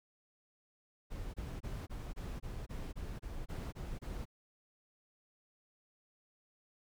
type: noise bursts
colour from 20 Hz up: brown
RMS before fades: -42 dBFS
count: 12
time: 1.1-4.255 s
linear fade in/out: 20 ms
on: 240 ms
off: 25 ms
effects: none